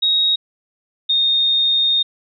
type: tone pair in turn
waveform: sine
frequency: 3774 / 3684 Hz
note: A#7 / A#7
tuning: +21 / -21 cents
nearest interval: unison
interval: 42 cents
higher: first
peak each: -13 dBFS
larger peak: neither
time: 0.02-0.36 / 1.09-2.03 s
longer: second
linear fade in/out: 10 ms
effects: none